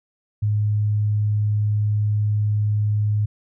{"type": "tone", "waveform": "sine", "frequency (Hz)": 105.1, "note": "G#2", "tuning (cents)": 21, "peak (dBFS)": -17, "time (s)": [0.42, 3.26], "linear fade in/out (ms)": 10, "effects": []}